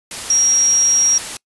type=tone in noise; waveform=sine; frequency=5650 Hz; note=F8; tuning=19 cents sharp; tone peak=-11 dBFS; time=0.3-1.18 s; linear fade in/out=2 ms; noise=white; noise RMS=-27 dBFS; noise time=0.11-1.37 s; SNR=+13 dB; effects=noise-tail reverb RT60 0.1 s tail -25 dB re dry + resampled to 24000 Hz